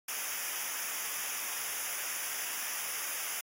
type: noise with comb filter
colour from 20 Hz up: white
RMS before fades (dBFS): -37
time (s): 0.08-3.41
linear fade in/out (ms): 5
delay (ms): 0.24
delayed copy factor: -0.9
effects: AAC 48 kbps